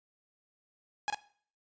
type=tone with echo; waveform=sawtooth; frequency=830.6 Hz; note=G#5; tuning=in tune; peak=-25 dBFS; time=1.08-1.1 s; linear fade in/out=0 ms; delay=45 ms; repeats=1; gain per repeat=-2 dB; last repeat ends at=1.145 s; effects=noise-tail reverb RT60 0.5 s tail -18 dB re dry + resampled to 16000 Hz